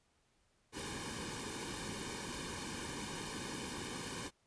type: noise with comb filter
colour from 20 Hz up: pink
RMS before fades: -43 dBFS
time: 0.72-4.31 s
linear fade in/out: 50 ms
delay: 1.5 ms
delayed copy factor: -0.8
effects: pink hiss -75 dBFS RMS until 4.46 s + resampled to 22050 Hz